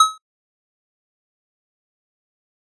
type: tone with exponential decay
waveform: square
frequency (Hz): 1282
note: E6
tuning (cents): -49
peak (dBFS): -6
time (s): 0-0.18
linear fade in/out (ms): 5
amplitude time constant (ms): 37
effects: noise-tail reverb RT60 0.1 s tail -26 dB re dry + resampled to 24000 Hz